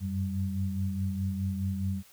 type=tone cluster; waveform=sine; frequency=92.3 / 97.1 / 193 Hz; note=F#2 / G2 / G3; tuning=-4 / -16 / -27 cents; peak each=-31 / -37 / -32 dBFS; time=0-2.03 s; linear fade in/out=50 ms; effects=white hiss -57 dBFS RMS until 2.12 s